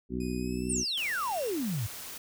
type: harmonic tone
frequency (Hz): 62.1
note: B1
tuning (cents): +10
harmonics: 1 / 2 / 3 / 4 / 5 / 6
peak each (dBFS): -38 / -42 / -36 / -34 / -40 / -37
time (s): 0.09-0.85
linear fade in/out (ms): 50
type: tone with pitch glide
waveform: 15% pulse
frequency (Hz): 2489 to 2746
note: D#7 to F7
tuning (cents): 0 to -30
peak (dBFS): -39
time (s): 0.2-1.5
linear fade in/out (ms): 5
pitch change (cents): +170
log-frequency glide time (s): 0.38-0.81
type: exponential sweep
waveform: sine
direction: down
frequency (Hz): 9510 to 98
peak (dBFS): -29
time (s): 0.69-1.87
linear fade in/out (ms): 10
type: noise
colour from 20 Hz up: white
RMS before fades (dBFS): -42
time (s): 0.97-2.18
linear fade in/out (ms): 5
effects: none